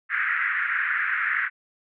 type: band-pass noise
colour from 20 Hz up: white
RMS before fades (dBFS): -25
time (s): 0.09-1.5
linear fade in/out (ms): 50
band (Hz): 1400 to 2000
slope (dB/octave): 48
effects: none